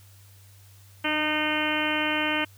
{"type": "harmonic tone with a mistuned harmonic", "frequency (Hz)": 306.1, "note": "D#4", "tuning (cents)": -28, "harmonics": [1, 2, 3, 4, 5, 6, 7, 8, 9, 10], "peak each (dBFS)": [-30, -33, -33, -35, -32, -34, -32, -33, -33, -32], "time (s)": [1.04, 2.45], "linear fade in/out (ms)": 10, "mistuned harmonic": 1, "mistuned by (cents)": -19, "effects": ["added 98 Hz sine -50 dBFS peak until 2.57 s", "white hiss -57 dBFS RMS until 2.57 s"]}